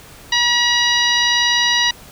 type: harmonic tone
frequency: 961 Hz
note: B5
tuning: 48 cents flat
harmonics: 1 / 2 / 3 / 4 / 5 / 6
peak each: -23 / -18 / -20 / -18 / -23 / -24 dBFS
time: 0.32-1.91 s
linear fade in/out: 5 ms
effects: pink hiss -41 dBFS RMS until 2.11 s